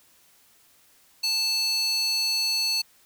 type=tone with high-pass filter; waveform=square; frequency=880 Hz; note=A5; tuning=in tune; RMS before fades=-25 dBFS; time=1.23-2.82 s; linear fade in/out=10 ms; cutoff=3900 Hz; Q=9.9; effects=white hiss -59 dBFS RMS until 3.05 s